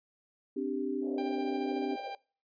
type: chord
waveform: sine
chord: C suspended second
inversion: none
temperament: equal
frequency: 261.6 / 293.7 / 392 Hz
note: C4 / D4 / G4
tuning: 0 / 0 / 0 cents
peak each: -35 dBFS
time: 0.56-1.96 s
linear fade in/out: 10 ms
type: band-pass noise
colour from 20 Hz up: white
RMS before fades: -46 dBFS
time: 1.01-2.17 s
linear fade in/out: 50 ms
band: 450 to 630 Hz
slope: 48 dB/octave
type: tone with tremolo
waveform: 45% pulse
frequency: 792 Hz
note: G5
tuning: 18 cents sharp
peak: -37 dBFS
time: 1.18-2.15 s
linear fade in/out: 2 ms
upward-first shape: sine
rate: 14 Hz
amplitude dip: 35%
effects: noise-tail reverb RT60 0.4 s tail -24 dB re dry + resampled to 11025 Hz